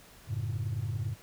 sine chord, F# minor, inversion none, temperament equal with one note detuned, 92.5 / 110 / 140.28 Hz, F#2 / A2 / C#3, 0 / 0 / +21 cents, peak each -35 / -31 / -36 dBFS, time 0.27-1.16 s, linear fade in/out 50 ms, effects tanh soft clip ceiling -26 dBFS + pink hiss -55 dBFS RMS until 1.22 s

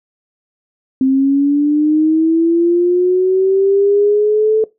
sine linear sweep, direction up, 261.6 to 440 Hz, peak -9 dBFS, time 1.01-4.64 s, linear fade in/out 2 ms, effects noise-tail reverb RT60 0.2 s tail -20 dB re dry

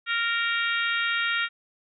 harmonic tone, 464.5 Hz, A#4, 6 cents flat, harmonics 3 / 4 / 5 / 6 / 7 / 8, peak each -27 / -29 / -31 / -33 / -34 / -35 dBFS, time 0.06-1.49 s, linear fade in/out 50 ms, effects none

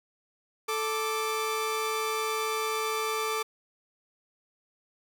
sawtooth tone pair together, 439.4 / 1174.7 Hz, A4 / D6, -2 / 0 cents, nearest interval octave + perfect fourth, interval 1702 cents, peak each -27 dBFS, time 0.68-3.43 s, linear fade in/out 10 ms, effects none

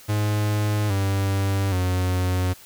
45% pulse tone with pitch steps, 104.9 / 97.88 / 91.32 Hz, G#2 / G2 / F#2, +18 / -2 / -22 cents, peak -20 dBFS, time 0.08-2.54 s, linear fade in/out 20 ms, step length 820 ms, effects white hiss -47 dBFS RMS until 2.65 s

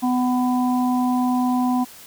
harmonic tone, 250 Hz, B3, 21 cents sharp, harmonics 1 / 3 / 4, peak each -18 / -25 / -28 dBFS, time 0.02-1.85 s, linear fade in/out 20 ms, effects white hiss -43 dBFS RMS until 2.06 s

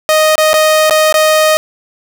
sawtooth tone with dropouts, 622 Hz, D#5, 1 cent flat, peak -3 dBFS, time 0.09-1.57 s, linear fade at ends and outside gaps 0 ms, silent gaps 0.355-0.38 / 0.532-0.54 / 0.897-0.908 / 1.125-1.142 s, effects none

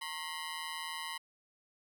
15% pulse ring-modulated tone, 1000 Hz, B5, 21 cents sharp, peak -29 dBFS, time 0.01-1.18 s, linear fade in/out 10 ms, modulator 81.7 Hz, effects none

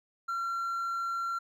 triangle tone with hard clipping, 1367 Hz, F6, 37 cents flat, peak -31 dBFS, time 0.28-1.39 s, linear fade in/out 10 ms, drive 5 dB, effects none

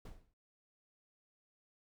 brown noise with exponential decay, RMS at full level -42 dBFS, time 0.05-0.34 s, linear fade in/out 5 ms, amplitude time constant 62 ms, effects none

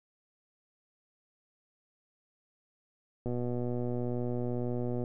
click train, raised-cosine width 2 ms, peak -22 dBFS, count 218, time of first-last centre 3.26-5.039 s, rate 122 Hz, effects none

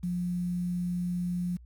sine tone with quantisation, 177.5 Hz, F3, 28 cents sharp, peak -28 dBFS, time 0.03-1.57 s, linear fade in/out 10 ms, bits 9, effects added 60 Hz sine -48 dBFS peak until 1.65 s

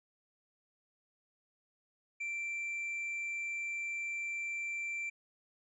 triangle tone, 2349 Hz, D7, in tune, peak -34 dBFS, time 2.2-5.1 s, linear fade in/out 10 ms, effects resampled to 22050 Hz

